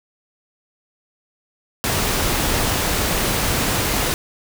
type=noise; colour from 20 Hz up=pink; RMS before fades=-20 dBFS; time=1.84-4.14 s; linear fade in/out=0 ms; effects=none